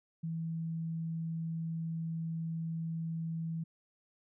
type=tone; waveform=sine; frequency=163.6 Hz; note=E3; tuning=13 cents flat; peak=-34 dBFS; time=0.23-3.64 s; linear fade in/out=10 ms; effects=none